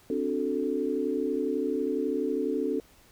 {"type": "chord", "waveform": "sine", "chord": "D dominant seventh", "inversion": "third", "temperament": "equal", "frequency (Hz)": [261.6, 293.7, 370, 440], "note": ["C4", "D4", "F#4", "A4"], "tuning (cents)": [0, 0, 0, 0], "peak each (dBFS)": [-32, -31, -33, -30], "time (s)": [0.1, 2.8], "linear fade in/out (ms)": 2, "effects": ["pink hiss -58 dBFS RMS until 3.11 s"]}